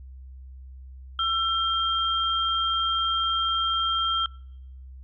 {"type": "tone pair together", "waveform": "sine", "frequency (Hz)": [1340, 3192], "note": ["E6", "G7"], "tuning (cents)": [28, 31], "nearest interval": "octave + minor third", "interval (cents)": 1503, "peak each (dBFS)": -25, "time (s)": [1.19, 4.26], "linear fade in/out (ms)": 2, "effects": ["noise-tail reverb RT60 0.8 s tail -26 dB re dry", "added 65 Hz sine -40 dBFS peak until 5.03 s"]}